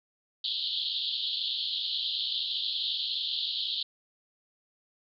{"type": "band-pass noise", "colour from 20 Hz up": "pink", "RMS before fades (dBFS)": -32, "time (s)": [0.44, 3.83], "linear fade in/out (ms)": 5, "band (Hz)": [3100, 4400], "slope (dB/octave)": 96, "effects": []}